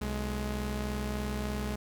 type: tone pair together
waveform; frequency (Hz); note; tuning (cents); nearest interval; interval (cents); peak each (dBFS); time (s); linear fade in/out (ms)
sawtooth; 63.34 / 210.1; B1 / G#3; +44 / +20; octave + major sixth; 2076; -30 / -31; 0.01-1.76; 10
effects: none